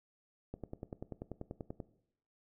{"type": "click train", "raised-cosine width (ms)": 2, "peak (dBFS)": -28, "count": 14, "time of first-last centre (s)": [0.54, 1.802], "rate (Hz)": 10.3, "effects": ["noise-tail reverb RT60 0.7 s tail -17 dB re dry"]}